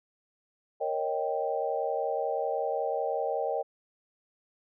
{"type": "chord", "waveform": "sine", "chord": "Eb dominant seventh", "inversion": "second", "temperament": "equal with one note detuned", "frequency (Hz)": [466.2, 551.5, 622.3, 784], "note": ["Bb4", "Db5", "Eb5", "G5"], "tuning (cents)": [0, -9, 0, 0], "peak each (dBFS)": -33, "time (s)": [0.8, 3.63], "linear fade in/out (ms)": 20, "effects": []}